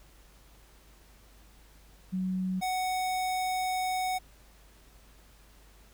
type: tone pair in turn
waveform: sine / square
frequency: 186.1 / 743 Hz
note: F#3 / F#5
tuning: +10 / +7 cents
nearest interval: 2 octaves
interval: 2397 cents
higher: second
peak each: -28 / -29 dBFS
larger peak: first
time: 2.12-2.61 / 2.61-4.19 s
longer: second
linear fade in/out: 20 ms
effects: added 50 Hz sine -56 dBFS peak until 5.93 s + pink hiss -60 dBFS RMS until 5.93 s